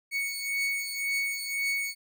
40% pulse beating tone pair, 2222 / 2223.9 Hz, C#7 / C#7, +4 / +5 cents, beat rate 1.9 Hz, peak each -29 / -33 dBFS, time 0.11-1.95 s, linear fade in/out 50 ms, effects none

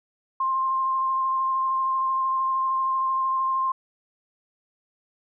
sine tone with vibrato, 1056 Hz, C6, 16 cents sharp, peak -21 dBFS, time 0.4-3.72 s, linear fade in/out 5 ms, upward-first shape sine, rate 13 Hz, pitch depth 12 cents each way, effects none

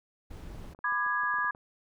brown noise, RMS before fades -43 dBFS, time 0.3-0.74 s, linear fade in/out 10 ms
clicks, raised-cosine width 1 ms, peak -37 dBFS, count 11, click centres 0.547 / 0.644 / 0.748 / 0.79 / 0.923 / 1.064 / 1.235 / 1.341 / 1.386 / 1.445 / 1.549 s
sine chord, G# diminished, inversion first, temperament just, 996.7 / 1196.1 / 1661.2 Hz, B5 / D6 / G#6, +16 / +31 / 0 cents, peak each -33 / -32 / -29 dBFS, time 0.84-1.51 s, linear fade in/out 5 ms
effects none

